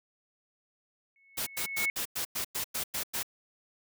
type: tone with exponential growth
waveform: sine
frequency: 2200 Hz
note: C#7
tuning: 14 cents flat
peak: -25 dBFS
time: 1.16-1.9 s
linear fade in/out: 1 ms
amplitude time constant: 160 ms
type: noise bursts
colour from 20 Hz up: white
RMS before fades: -33 dBFS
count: 10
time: 1.37-3.231 s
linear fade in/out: 10 ms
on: 97 ms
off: 99 ms
effects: none